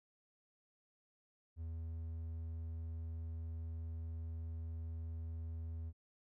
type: tone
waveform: triangle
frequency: 81.6 Hz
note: E2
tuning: 17 cents flat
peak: -39 dBFS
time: 1.56-5.93 s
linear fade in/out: 50 ms
effects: none